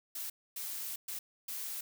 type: noise bursts at uneven times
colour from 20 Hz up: blue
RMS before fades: -40 dBFS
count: 4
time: 0.15-0.3 / 0.56-0.96 / 1.08-1.19 / 1.48-1.81 s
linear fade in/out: 5 ms
effects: none